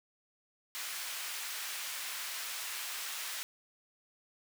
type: high-pass noise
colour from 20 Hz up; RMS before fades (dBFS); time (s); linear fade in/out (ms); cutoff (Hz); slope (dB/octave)
pink; -40; 0.75-3.43; 0; 1600; 12
effects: none